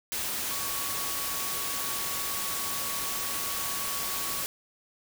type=tone in noise; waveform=sine; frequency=1122 Hz; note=C#6; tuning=21 cents sharp; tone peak=-40 dBFS; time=0.51-4.42 s; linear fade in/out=0 ms; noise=white; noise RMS=-32 dBFS; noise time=0.12-4.46 s; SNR=-11 dB; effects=none